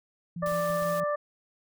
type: tone with tremolo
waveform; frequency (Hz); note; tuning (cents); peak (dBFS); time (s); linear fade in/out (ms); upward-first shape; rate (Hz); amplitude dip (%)
sine; 170.9; F3; -37; -33; 0.36-1.04; 5; square; 6.1; 25
type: harmonic tone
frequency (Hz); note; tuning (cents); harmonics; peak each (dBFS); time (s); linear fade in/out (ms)
589; D5; +5; 1 / 2 / 3; -27 / -31 / -39; 0.42-1.16; 10
type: clicks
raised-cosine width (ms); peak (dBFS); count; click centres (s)
5; -36; 5; 0.43 / 0.474 / 0.521 / 0.702 / 0.823
type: noise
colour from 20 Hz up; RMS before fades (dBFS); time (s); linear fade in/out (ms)
white; -43; 0.46-1; 0
effects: none